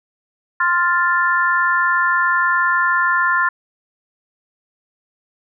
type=chord; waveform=sine; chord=F major; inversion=second; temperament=equal; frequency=1046.5 / 1396.9 / 1760 Hz; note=C6 / F6 / A6; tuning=0 / 0 / 0 cents; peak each=-18 dBFS; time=0.6-3.49 s; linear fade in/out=5 ms; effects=none